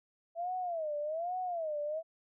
sine tone with vibrato, 659.3 Hz, E5, in tune, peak -33 dBFS, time 0.35-2.03 s, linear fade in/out 50 ms, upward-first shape sine, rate 1.2 Hz, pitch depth 200 cents each way, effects none

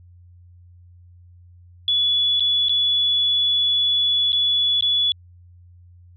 sine tone with dropouts, 3418 Hz, G#7, 49 cents sharp, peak -16 dBFS, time 1.88-5.12 s, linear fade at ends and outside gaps 1 ms, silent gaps 2.397-2.405 / 2.685-2.694 / 4.321-4.329 / 4.809-4.824 s, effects added 88 Hz sine -45 dBFS peak until 6.16 s

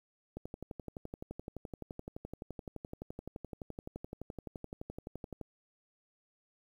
click train, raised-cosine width 2 ms, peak -28 dBFS, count 60, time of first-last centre 0.37-5.413 s, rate 11.7 Hz, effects 10-bit

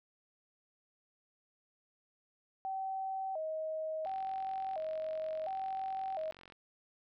sine tone with vibrato, 696 Hz, F5, 6 cents flat, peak -35 dBFS, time 2.65-6.31 s, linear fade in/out 0 ms, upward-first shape square, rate 0.71 Hz, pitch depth 170 cents each way
click train, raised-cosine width 0.3 ms, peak -38 dBFS, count 113, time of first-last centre 4.05-6.522 s, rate 45.3 Hz
effects none

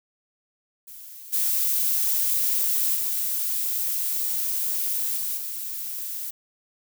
violet noise with level steps, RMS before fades -42 / -23 / -26 / -28 / -32 dBFS, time 0.87-6.31 s, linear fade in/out 10 ms, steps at 1.32 / 2.94 / 5.16 / 5.36 s, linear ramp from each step 20 ms, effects none

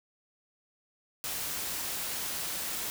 white noise, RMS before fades -35 dBFS, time 1.24-2.9 s, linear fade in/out 0 ms, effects none

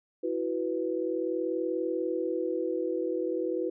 sine chord, E suspended second, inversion none, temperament equal, 329.6 / 370 / 493.9 Hz, E4 / F#4 / B4, 0 / 0 / 0 cents, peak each -32 dBFS, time 0.23-3.7 s, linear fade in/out 10 ms, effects none

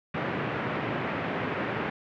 pink band-pass noise, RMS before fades -31 dBFS, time 0.14-1.9 s, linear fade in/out 5 ms, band 120 to 2400 Hz, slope 24 dB/octave, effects none

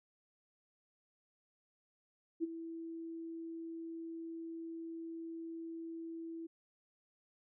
sine tone with ADSR envelope, 329.6 Hz, E4, in tune, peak -30 dBFS, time 2.4-6.47 s, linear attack 35 ms, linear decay 22 ms, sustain -12 dB, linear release 11 ms, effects none

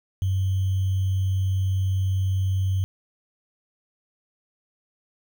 sine tone with sample-and-hold, 95 Hz, F#2, 46 cents sharp, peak -20 dBFS, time 0.22-2.84 s, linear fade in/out 0 ms, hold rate 3150 Hz, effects none

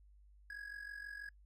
triangle tone with amplitude modulation, 1661.2 Hz, G#6, in tune, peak -40 dBFS, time 0.5-1.29 s, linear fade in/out 2 ms, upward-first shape sine, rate 46.2 Hz, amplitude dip 75%, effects noise-tail reverb RT60 0.1 s tail -26 dB re dry + added 50 Hz sine -60 dBFS peak until 1.45 s

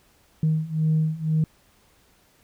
sine beating tone pair, 155.9 / 157.9 Hz, D#3 / D#3, +4 / +26 cents, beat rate 2 Hz, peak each -23 / -21 dBFS, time 0.43-1.44 s, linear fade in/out 2 ms, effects tanh soft clip ceiling -14 dBFS + pink hiss -60 dBFS RMS until 2.43 s

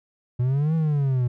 triangle exponential two-way sweep, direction up then down, 120 to 164.1 to 120 Hz, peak -17 dBFS, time 0.39-1.28 s, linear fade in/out 10 ms, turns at 0.75 s, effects none

